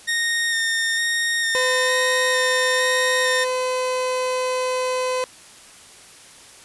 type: tone with vibrato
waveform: sawtooth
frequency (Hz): 1841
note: A#6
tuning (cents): -22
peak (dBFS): -16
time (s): 0.07-3.45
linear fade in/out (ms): 20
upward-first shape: square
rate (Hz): 1.1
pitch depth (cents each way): 13
type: tone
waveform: 30% pulse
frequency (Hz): 509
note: C5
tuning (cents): -48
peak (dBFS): -18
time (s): 1.55-5.24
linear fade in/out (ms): 0
effects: white hiss -45 dBFS RMS until 6.64 s + resampled to 24000 Hz